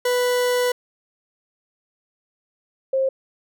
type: tone pair in turn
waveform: 40% pulse / sine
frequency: 493.9 / 532.1 Hz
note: B4 / C5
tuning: 0 / +29 cents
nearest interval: minor second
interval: 129 cents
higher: second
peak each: -17 dBFS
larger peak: neither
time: 0.05-0.72 / 2.93-3.09 s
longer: first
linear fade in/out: 5 ms
effects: none